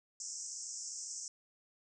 pink band-pass noise, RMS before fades -44 dBFS, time 0.2-1.28 s, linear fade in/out 2 ms, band 5400 to 8000 Hz, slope 96 dB/octave, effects none

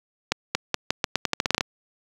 accelerating click train, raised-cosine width 0.2 ms, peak -3 dBFS, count 14, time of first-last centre 0.32-1.608 s, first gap 230 ms, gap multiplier 0.84, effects high-pass 80 Hz 12 dB/octave + 7-bit

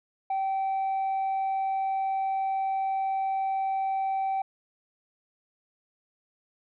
sine tone, 773 Hz, G5, 24 cents flat, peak -23 dBFS, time 0.3-4.42 s, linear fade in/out 5 ms, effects tanh soft clip ceiling -24 dBFS

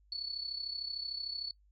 sine tone with amplitude modulation, 4435 Hz, C#8, in tune, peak -33 dBFS, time 0.12-1.51 s, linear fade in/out 2 ms, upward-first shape sine, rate 33.3 Hz, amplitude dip 70%, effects noise-tail reverb RT60 0.1 s tail -23 dB re dry + added 50 Hz sine -63 dBFS peak until 1.71 s

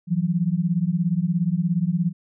sine beating tone pair, 164.81 / 181.81 Hz, E3 / F#3, 0 / -30 cents, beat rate 17 Hz, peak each -22 dBFS, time 0.07-2.13 s, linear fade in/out 50 ms, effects none

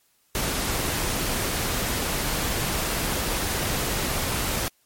pink noise, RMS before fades -26 dBFS, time 0.35-4.68 s, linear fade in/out 0 ms, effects white hiss -65 dBFS RMS until 4.85 s + MP3 64 kbps

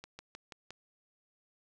slowing click train, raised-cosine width 0.2 ms, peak -28 dBFS, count 5, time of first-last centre 0.04-0.706 s, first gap 150 ms, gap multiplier 1.07, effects none

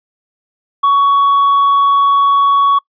sine tone with tanh clipping, 1120 Hz, C#6, 18 cents sharp, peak -8 dBFS, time 0.83-2.79 s, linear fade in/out 10 ms, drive 2 dB, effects noise-tail reverb RT60 0.1 s tail -25 dB re dry + resampled to 11025 Hz

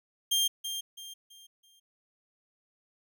sawtooth tone with echo, 3194 Hz, G7, 32 cents sharp, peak -21 dBFS, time 0.31-0.48 s, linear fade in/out 10 ms, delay 330 ms, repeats 4, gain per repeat -9 dB, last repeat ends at 1.8 s, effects none

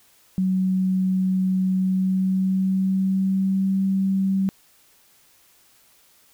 sine tone with pitch glide, 187.2 to 192.57 Hz, F#3 to G3, +20 to -31 cents, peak -18 dBFS, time 0.38-4.49 s, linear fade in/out 0 ms, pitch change +49 cents, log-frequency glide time 1.75-3.76 s, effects white hiss -57 dBFS RMS until 6.33 s

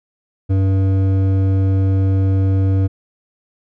sine tone with hard clipping, 96.1 Hz, G2, 34 cents flat, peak -14 dBFS, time 0.49-2.88 s, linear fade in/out 20 ms, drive 10 dB, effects none

